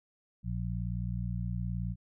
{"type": "harmonic tone", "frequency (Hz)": 59.1, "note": "A#1", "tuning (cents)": 24, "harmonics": [1, 2, 3], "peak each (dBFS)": [-36, -35, -37], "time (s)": [0.43, 1.96], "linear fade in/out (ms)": 50, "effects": []}